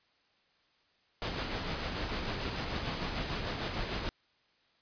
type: noise with tremolo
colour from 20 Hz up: pink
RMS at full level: -34 dBFS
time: 1.22-4.09 s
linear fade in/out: 0 ms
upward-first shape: sine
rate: 6.7 Hz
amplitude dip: 35%
effects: white hiss -70 dBFS RMS until 4.81 s + resampled to 11025 Hz